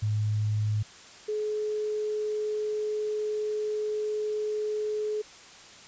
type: tone pair in turn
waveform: sine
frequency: 106.3 / 425.2 Hz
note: G#2 / G#4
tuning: +41 / +41 cents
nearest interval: 2 octaves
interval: 2400 cents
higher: second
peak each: -24 / -27 dBFS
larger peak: first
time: 0.02-0.83 / 1.28-5.22 s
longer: second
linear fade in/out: 10 ms
effects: white hiss -49 dBFS RMS until 5.87 s + resampled to 16000 Hz